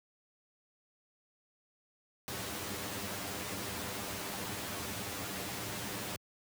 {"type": "noise with comb filter", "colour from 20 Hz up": "pink", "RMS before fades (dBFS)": -39, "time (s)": [2.28, 6.16], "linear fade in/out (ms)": 0, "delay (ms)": 10, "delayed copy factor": 0.65, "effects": ["high-pass 100 Hz 12 dB/octave"]}